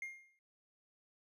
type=tone with exponential decay; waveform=triangle; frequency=2123 Hz; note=C7; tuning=25 cents sharp; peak=-37 dBFS; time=0.02-0.39 s; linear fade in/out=2 ms; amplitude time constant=80 ms; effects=noise-tail reverb RT60 0.1 s tail -20 dB re dry + resampled to 32000 Hz